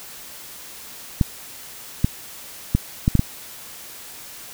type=clicks; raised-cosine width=5 ms; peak=-3 dBFS; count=6; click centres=1.212 / 2.045 / 2.75 / 3.079 / 3.153 / 3.194 s; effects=white hiss -39 dBFS RMS until 4.53 s